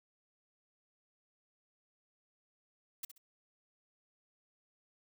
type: noise with echo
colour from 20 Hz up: blue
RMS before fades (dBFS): -40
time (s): 3.03-3.05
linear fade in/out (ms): 5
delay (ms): 65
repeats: 2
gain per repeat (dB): -11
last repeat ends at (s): 3.18
effects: none

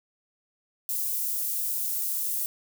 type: high-pass noise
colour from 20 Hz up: white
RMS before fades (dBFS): -29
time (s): 0.89-2.46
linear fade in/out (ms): 0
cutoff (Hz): 11000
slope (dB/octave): 12
effects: none

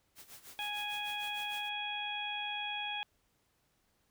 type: noise with tremolo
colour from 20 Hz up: white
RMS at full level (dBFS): -50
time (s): 0.15-1.7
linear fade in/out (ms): 50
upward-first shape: sine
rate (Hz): 6.6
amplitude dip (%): 80
type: harmonic tone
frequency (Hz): 830.6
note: G#5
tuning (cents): 0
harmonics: 1 / 2 / 3 / 4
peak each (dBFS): -41 / -46 / -40 / -40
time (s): 0.59-3.03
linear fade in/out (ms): 0
effects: pink hiss -75 dBFS RMS until 4.1 s

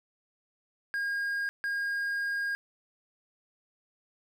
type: tone bursts at uneven times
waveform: triangle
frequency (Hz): 1624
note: G#6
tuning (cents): -39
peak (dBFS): -27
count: 2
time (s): 0.94-1.49 / 1.64-2.55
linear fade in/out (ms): 0
effects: none

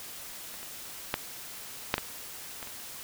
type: clicks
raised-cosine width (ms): 0.3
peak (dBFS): -28 / -28 / -10 / -7 / -13 / -23 / -28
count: 7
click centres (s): 0.541 / 0.63 / 1.141 / 1.941 / 1.981 / 2.628 / 2.673
effects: white hiss -43 dBFS RMS until 3.03 s

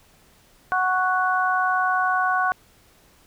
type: harmonic tone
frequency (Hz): 370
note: F#4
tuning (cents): 0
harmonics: 2 / 3 / 4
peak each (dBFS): -23 / -23 / -23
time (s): 0.72-2.52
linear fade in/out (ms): 0
effects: pink hiss -56 dBFS RMS until 3.26 s

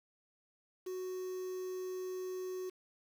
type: tone with quantisation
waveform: triangle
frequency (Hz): 370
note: F#4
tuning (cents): 0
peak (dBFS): -36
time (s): 0.86-2.7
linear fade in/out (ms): 10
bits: 9
effects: none

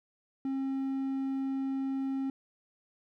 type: tone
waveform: triangle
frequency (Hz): 268.9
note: C4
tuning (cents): +47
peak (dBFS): -28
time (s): 0.45-2.3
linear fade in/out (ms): 2
effects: none

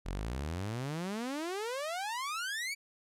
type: exponential sweep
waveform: sawtooth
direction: up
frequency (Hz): 41.2 to 2336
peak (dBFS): -31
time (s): 0.05-2.75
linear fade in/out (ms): 20
effects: low-pass 11000 Hz 12 dB/octave

